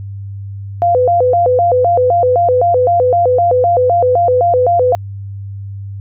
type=tone with vibrato; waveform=sine; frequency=590 Hz; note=D5; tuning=8 cents sharp; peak=-8 dBFS; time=0.82-4.95 s; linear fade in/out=0 ms; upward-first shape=square; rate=3.9 Hz; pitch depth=280 cents each way; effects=added 99 Hz sine -23 dBFS peak until 6 s